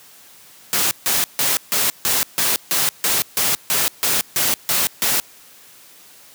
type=noise bursts; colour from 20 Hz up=white; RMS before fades=-18 dBFS; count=14; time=0.73-5.2 s; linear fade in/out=0 ms; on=180 ms; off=150 ms; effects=white hiss -46 dBFS RMS until 6.34 s + high-pass 100 Hz 12 dB/octave